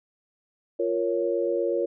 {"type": "chord", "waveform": "sine", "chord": "Bb minor", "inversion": "second", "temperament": "equal", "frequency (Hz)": [349.2, 466.2, 554.4], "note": ["F4", "Bb4", "Db5"], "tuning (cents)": [0, 0, 0], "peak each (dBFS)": -27, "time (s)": [0.79, 1.86], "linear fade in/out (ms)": 10, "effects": []}